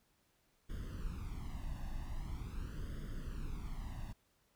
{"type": "noise with flanger", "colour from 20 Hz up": "brown", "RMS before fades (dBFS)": -42, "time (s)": [0.69, 4.13], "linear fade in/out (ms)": 10, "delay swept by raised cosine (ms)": [0.6, 1.11], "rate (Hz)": 0.43, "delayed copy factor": 0.9, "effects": ["pink hiss -75 dBFS RMS until 4.55 s"]}